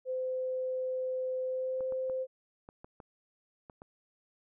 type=tone with pitch glide; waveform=sine; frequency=514 to 519.4 Hz; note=C5 to C5; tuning=-31 to -13 cents; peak=-31 dBFS; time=0.05-2.27 s; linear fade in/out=50 ms; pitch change=+18 cents; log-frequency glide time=1.44-1.84 s
type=clicks; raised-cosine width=1 ms; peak=-34 dBFS; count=8; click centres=1.807 / 1.923 / 2.098 / 2.689 / 2.845 / 3.002 / 3.698 / 3.819 s
effects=none